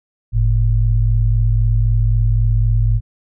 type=tone pair together; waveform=sine; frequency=46.94 / 110.8 Hz; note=F#1 / A2; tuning=+26 / +13 cents; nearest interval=octave + minor third; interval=1487 cents; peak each=-14 dBFS; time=0.32-3.01 s; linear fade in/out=50 ms; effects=none